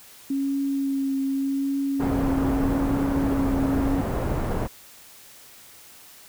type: tone with vibrato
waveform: sine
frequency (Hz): 273.8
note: C#4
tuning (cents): -21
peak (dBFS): -22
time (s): 0.3-4.01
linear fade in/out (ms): 5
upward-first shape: triangle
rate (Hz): 0.83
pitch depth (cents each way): 21
type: low-pass noise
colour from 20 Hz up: pink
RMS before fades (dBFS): -26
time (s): 1.99-4.68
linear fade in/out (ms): 20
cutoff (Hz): 950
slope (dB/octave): 12
effects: white hiss -48 dBFS RMS until 6.28 s